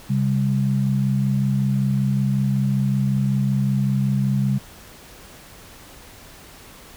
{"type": "tone pair together", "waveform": "sine", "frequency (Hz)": [134.19, 199.5], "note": ["C3", "G3"], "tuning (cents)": [44, 31], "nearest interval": "perfect fifth", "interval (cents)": 687, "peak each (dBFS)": [-19, -21], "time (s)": [0.09, 4.59], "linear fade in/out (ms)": 20, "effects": ["pink hiss -44 dBFS RMS until 6.96 s"]}